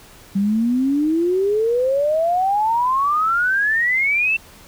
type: exponential sweep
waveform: sine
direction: up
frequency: 192.2 to 2700 Hz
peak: -15 dBFS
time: 0.35-4.37 s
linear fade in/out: 10 ms
effects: pink hiss -45 dBFS RMS until 4.67 s